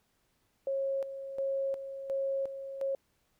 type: tone with tremolo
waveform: sine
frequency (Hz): 544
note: C#5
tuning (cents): -33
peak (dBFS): -29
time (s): 0.67-2.95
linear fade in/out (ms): 2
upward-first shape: square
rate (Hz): 1.4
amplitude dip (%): 65
effects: pink hiss -74 dBFS RMS until 3.39 s